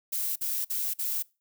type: noise bursts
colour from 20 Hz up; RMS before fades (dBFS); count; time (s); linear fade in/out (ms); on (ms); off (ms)
violet; -30; 4; 0.12-1.227; 10; 240; 49
effects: noise-tail reverb RT60 0.3 s tail -24 dB re dry